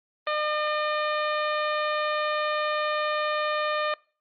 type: harmonic tone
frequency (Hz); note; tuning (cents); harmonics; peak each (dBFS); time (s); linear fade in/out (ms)
605; D#5; -49; 1 / 2 / 3 / 4 / 5 / 6 / 7; -28 / -28 / -33 / -36 / -39 / -40 / -43; 0.27-3.94; 2
effects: noise-tail reverb RT60 0.4 s tail -24 dB re dry + Opus 24 kbps